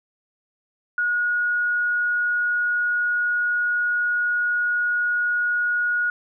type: tone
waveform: sine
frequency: 1448 Hz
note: F#6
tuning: 38 cents flat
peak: -19 dBFS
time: 0.98-6.1 s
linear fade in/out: 2 ms
effects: none